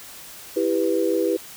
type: chord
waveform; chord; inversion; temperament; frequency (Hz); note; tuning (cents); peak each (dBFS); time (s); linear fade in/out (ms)
sine; E minor; none; just; 329.6 / 395.6 / 494.4; E4 / G4 / B4; 0 / +16 / +2; -23; 0.56-1.37; 10
effects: white hiss -41 dBFS RMS until 1.56 s